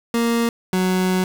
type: tone pair in turn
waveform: 30% pulse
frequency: 233.1 / 185.01 Hz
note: A#3 / F#3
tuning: 0 / 0 cents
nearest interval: major third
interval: 400 cents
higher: first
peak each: -14 dBFS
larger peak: neither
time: 0.14-0.49 / 0.73-1.24 s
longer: second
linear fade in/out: 2 ms
effects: 7-bit